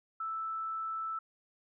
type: tone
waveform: sine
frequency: 1318.5 Hz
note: E6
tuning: in tune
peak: -34 dBFS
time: 0.2-1.19 s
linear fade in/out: 5 ms
effects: none